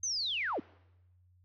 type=linear sweep; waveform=sine; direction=down; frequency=6410 to 204.9 Hz; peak=-31 dBFS; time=0.03-0.6 s; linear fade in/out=5 ms; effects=noise-tail reverb RT60 0.9 s tail -23 dB re dry + added 90 Hz sine -62 dBFS peak until 1.44 s